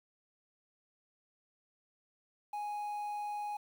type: tone with quantisation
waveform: triangle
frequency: 830.6 Hz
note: G#5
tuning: in tune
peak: -34 dBFS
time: 2.53-3.57 s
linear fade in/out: 5 ms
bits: 10
effects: none